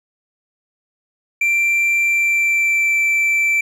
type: tone with pitch glide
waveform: triangle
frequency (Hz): 2356 to 2334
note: D7 to D7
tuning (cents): +5 to -11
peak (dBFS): -12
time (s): 1.41-3.61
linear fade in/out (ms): 5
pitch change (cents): -16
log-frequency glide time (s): 2.03-2.98
effects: none